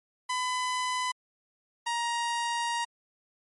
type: tone pair in turn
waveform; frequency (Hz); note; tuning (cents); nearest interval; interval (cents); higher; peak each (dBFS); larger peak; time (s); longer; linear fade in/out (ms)
sawtooth; 1005 / 940.8; B5 / A#5; +30 / +16; minor second; 114; first; -24; neither; 0.29-1.12 / 1.86-2.85; second; 10
effects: MP3 48 kbps